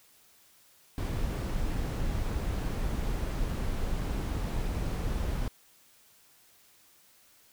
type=noise; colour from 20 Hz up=brown; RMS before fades=-31 dBFS; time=0.98-5.48 s; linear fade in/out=0 ms; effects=white hiss -61 dBFS RMS until 7.52 s